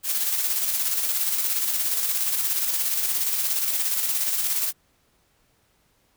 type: noise with tremolo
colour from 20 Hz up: blue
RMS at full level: -23 dBFS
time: 0.03-4.73 s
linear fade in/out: 50 ms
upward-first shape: square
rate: 17 Hz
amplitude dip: 35%
effects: pink hiss -65 dBFS RMS until 6.16 s